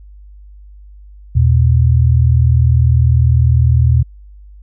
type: tone pair together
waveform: sine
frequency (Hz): 79.99 / 120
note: D#2 / B2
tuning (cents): +48 / -49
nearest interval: perfect fifth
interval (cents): 703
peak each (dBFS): -10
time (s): 1.35-4.03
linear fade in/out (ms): 10
effects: added 50 Hz sine -35 dBFS peak until 4.62 s